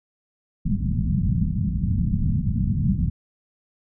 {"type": "low-pass noise", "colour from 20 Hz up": "white", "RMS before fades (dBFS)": -22, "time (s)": [0.65, 3.1], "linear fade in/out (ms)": 10, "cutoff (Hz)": 210, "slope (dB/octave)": 48, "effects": []}